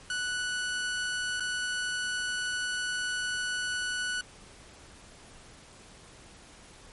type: tone with dropouts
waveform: sawtooth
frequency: 1480 Hz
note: F#6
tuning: in tune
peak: -26 dBFS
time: 0.1-4.21 s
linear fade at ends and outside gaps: 2 ms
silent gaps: 1.398-1.405 s
effects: pink hiss -52 dBFS RMS until 6.92 s + MP3 48 kbps